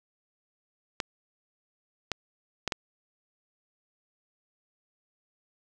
clicks, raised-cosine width 0.2 ms, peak -11 dBFS, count 4, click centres 1.002 / 2.117 / 2.677 / 2.722 s, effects none

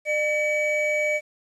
triangle tone pair together, 603 / 2277 Hz, D5 / C#7, +46 / +46 cents, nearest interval octave + major seventh, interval 2300 cents, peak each -22 dBFS, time 0.05-1.21 s, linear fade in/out 50 ms, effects resampled to 24000 Hz + 9-bit

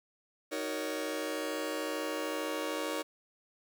sawtooth chord, D# minor seventh, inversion none, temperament just, 311.1 / 373.4 / 466.7 / 560 Hz, D#4 / F#4 / A#4 / C#5, 0 / +16 / +2 / +18 cents, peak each -34 / -39 / -35 / -34 dBFS, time 0.51-3.03 s, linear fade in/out 20 ms, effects 10-bit

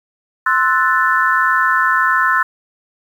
sine chord, F# half-diminished seventh, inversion second, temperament equal, 1046.5 / 1318.5 / 1480 / 1760 Hz, C6 / E6 / F#6 / A6, 0 / 0 / 0 / 0 cents, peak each -17 dBFS, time 0.46-2.43 s, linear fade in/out 5 ms, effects 7-bit

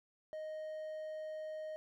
triangle tone, 622.3 Hz, D#5, in tune, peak -39 dBFS, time 0.33-1.76 s, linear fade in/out 0 ms, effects none

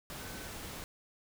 sine tone in noise, 1523 Hz, F#6, 50 cents sharp, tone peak -53 dBFS, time 0.2-0.48 s, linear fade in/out 0 ms, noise pink, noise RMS -44 dBFS, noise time 0.1-0.84 s, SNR -12 dB, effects none

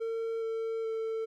triangle tone with pitch steps, 453.8 / 450.1 / 446.5 Hz, A#4 / A4 / A4, -47 / +39 / +25 cents, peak -29 dBFS, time 0-1.26 s, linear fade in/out 20 ms, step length 420 ms, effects none

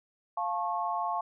sine chord, F augmented, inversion none, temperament just, 698.5 / 873.1 / 1091.3 Hz, F5 / A5 / C#6, 0 / -14 / -27 cents, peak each -33 dBFS, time 0.37-1.21 s, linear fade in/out 5 ms, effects none

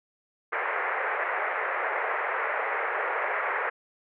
white band-pass noise, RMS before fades -29 dBFS, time 0.52-3.7 s, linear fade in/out 10 ms, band 420 to 2100 Hz, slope 48 dB/octave, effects none

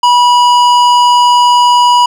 sine tone with hard clipping, 975 Hz, B5, 23 cents flat, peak -6 dBFS, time 0.03-2.06 s, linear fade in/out 5 ms, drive 12 dB, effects none

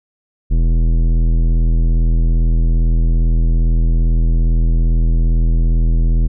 sine tone with tanh clipping, 41.2 Hz, E1, in tune, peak -12 dBFS, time 0.5-6.28 s, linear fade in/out 20 ms, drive 14 dB, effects none

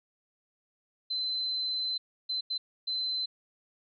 sine tone bursts at uneven times, 4059 Hz, B7, 47 cents sharp, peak -29 dBFS, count 4, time 1.1-1.98 / 2.29-2.41 / 2.5-2.58 / 2.87-3.26 s, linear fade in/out 10 ms, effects none

